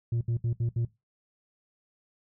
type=tone bursts; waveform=sine; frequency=116.9 Hz; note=A#2; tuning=5 cents sharp; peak=-22 dBFS; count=5; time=0.12-0.851 s; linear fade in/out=5 ms; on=91 ms; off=69 ms; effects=noise-tail reverb RT60 0.2 s tail -18 dB re dry + tanh soft clip ceiling -24 dBFS